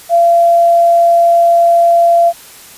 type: tone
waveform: sine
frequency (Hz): 683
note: F5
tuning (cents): -39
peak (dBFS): -5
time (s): 0.09-2.33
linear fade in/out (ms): 50
effects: white hiss -36 dBFS RMS until 2.77 s + resampled to 32000 Hz